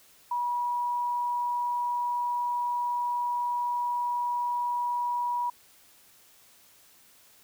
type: tone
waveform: sine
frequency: 968 Hz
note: B5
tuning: 35 cents flat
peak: -26 dBFS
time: 0.31-5.5 s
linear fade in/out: 5 ms
effects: white hiss -58 dBFS RMS until 7.43 s